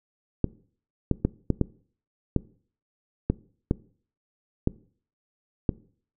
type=clicks; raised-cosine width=3 ms; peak=-8 dBFS; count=10; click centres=0.443 / 1.113 / 1.25 / 1.503 / 1.613 / 2.363 / 3.3 / 3.711 / 4.674 / 5.692 s; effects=noise-tail reverb RT60 0.5 s tail -21 dB re dry